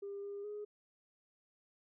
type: tone with pitch steps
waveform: sine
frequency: 400.5 / 403.4 / 416.9 Hz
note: G4 / G4 / G#4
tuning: +37 / +50 / +7 cents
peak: -40 dBFS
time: 0.02-0.65 s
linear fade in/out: 10 ms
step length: 210 ms
effects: tanh soft clip ceiling -37 dBFS